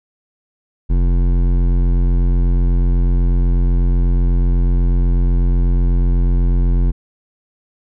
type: tone with hard clipping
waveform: triangle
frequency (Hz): 44.06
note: F1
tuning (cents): +16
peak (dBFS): -13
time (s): 0.89-6.92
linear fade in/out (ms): 20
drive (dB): 17
effects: none